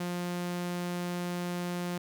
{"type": "tone", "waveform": "sawtooth", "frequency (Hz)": 176.4, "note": "F3", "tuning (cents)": 18, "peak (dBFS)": -28, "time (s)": [0, 1.98], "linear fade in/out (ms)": 5, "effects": []}